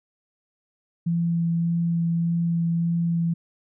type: tone with vibrato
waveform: sine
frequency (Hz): 168.6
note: E3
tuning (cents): +39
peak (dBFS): -20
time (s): 1.06-3.34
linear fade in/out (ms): 10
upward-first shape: sine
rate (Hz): 1.7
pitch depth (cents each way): 9
effects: none